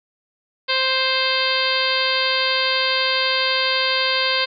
harmonic tone, 524 Hz, C5, 2 cents sharp, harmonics 1 / 2 / 3 / 4 / 5 / 6 / 7 / 8 / 9, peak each -26 / -26 / -26 / -26 / -26 / -26 / -26 / -26 / -26 dBFS, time 0.68-4.46 s, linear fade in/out 20 ms, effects none

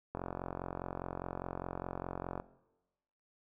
click train, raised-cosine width 1 ms, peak -24 dBFS, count 102, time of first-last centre 0.15-2.399 s, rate 44.9 Hz, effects noise-tail reverb RT60 1.0 s tail -18 dB re dry

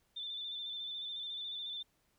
sine tone with vibrato, 3544 Hz, A7, 12 cents sharp, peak -39 dBFS, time 0.16-1.83 s, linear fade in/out 10 ms, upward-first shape square, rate 14 Hz, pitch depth 28 cents each way, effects pink hiss -75 dBFS RMS until 2.18 s

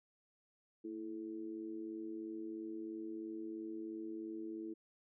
sine tone with amplitude modulation, 329.6 Hz, E4, in tune, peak -38 dBFS, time 0.84-4.74 s, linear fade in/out 10 ms, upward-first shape sine, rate 103 Hz, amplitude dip 80%, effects none

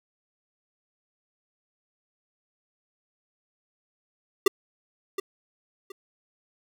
square tone with echo, 392 Hz, G4, in tune, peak -15 dBFS, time 4.46-4.48 s, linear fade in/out 5 ms, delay 720 ms, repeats 2, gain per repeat -12 dB, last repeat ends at 5.92 s, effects none

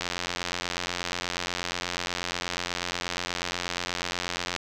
click train, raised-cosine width 0.2 ms, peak -11 dBFS, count 403, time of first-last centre 0.01-4.563 s, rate 88.3 Hz, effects none

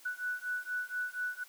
sine beating tone pair, 1480 / 1484.2 Hz, F#6 / F#6, 0 / +5 cents, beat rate 4.2 Hz, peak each -37 / -37 dBFS, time 0.05-1.44 s, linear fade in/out 10 ms, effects white hiss -57 dBFS RMS until 1.48 s + high-pass 400 Hz 12 dB/octave

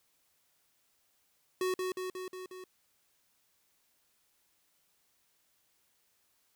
square tone with echo, 370 Hz, F#4, in tune, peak -30 dBFS, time 1.61-1.74 s, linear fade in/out 2 ms, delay 180 ms, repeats 5, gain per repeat -3 dB, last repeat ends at 2.64 s, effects white hiss -73 dBFS RMS until 6.55 s

